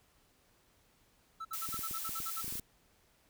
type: tone bursts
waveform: triangle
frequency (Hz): 1318.5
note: E6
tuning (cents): 0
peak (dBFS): -37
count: 10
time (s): 1.4-2.414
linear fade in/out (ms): 10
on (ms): 51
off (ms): 56
type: noise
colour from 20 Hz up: blue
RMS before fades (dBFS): -40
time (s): 1.53-2.6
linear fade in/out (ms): 5
type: clicks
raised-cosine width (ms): 3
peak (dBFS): -35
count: 11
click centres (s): 1.69 / 1.743 / 1.792 / 1.911 / 2.093 / 2.202 / 2.444 / 2.48 / 2.525 / 2.555 / 2.596
effects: pink hiss -69 dBFS RMS until 3.29 s